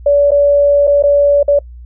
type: tone with dropouts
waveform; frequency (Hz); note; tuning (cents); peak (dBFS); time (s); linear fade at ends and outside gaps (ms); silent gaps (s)
sine; 573; D5; -43; -6; 0.06-1.59; 5; 0.308-0.316 / 0.871-0.875 / 1.025-1.036 / 1.43-1.48
effects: noise-tail reverb RT60 0.1 s tail -25 dB re dry + added 60 Hz sine -30 dBFS peak until 1.85 s